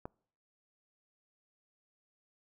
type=click; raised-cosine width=1 ms; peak=-26 dBFS; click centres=0.055 s; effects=noise-tail reverb RT60 0.6 s tail -26 dB re dry